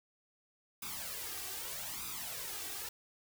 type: noise with flanger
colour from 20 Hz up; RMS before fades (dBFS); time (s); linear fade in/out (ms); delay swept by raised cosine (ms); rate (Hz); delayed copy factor
white; -42; 0.82-2.89; 5; 0.81 to 2.61; 0.81; +0.75
effects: none